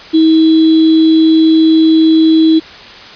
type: tone with sample-and-hold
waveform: sine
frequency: 320 Hz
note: D#4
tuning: 49 cents sharp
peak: -4 dBFS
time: 0.13-2.6 s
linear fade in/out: 20 ms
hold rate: 3675 Hz
effects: white hiss -32 dBFS RMS until 3.15 s + resampled to 11025 Hz